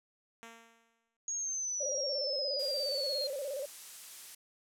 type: tone with exponential decay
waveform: 5% pulse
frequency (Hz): 229.4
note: A#3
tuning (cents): -28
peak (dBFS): -35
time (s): 0.43-1.17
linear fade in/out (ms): 0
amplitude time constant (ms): 160
type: exponential sweep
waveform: sine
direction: down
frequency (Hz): 6645 to 4186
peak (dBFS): -33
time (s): 1.28-3.27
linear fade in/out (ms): 2
type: tone with vibrato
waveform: sine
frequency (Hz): 554.4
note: C#5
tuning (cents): 0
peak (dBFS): -35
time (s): 1.8-3.66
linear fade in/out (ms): 10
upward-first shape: square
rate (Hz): 17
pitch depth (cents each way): 87
type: noise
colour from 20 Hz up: blue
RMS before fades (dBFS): -45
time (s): 2.59-4.35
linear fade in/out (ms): 5
effects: low-pass 11000 Hz 12 dB/octave